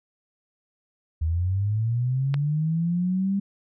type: linear sweep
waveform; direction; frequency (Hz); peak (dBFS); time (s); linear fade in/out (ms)
sine; up; 77 to 200; -21; 1.21-3.4; 10
type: click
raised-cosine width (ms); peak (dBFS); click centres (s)
0.3; -15; 2.342
effects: none